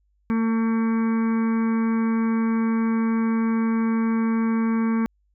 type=harmonic tone; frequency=225.8 Hz; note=A3; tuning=45 cents sharp; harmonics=1 / 2 / 4 / 5 / 6 / 7 / 8 / 9 / 10; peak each=-19 / -33 / -37 / -35 / -43 / -40 / -48 / -46 / -42 dBFS; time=0.3-5.06 s; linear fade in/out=0 ms; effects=added 50 Hz sine -63 dBFS peak until 5.34 s